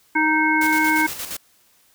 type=harmonic tone; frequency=311.1 Hz; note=D#4; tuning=in tune; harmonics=1 / 3 / 5 / 7; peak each=-21 / -21 / -21 / -21 dBFS; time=0.15-1.07 s; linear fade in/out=10 ms
type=noise with tremolo; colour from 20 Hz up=white; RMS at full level=-29 dBFS; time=0.61-1.37 s; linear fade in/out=5 ms; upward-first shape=square; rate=8.6 Hz; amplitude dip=50%
effects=white hiss -58 dBFS RMS until 1.94 s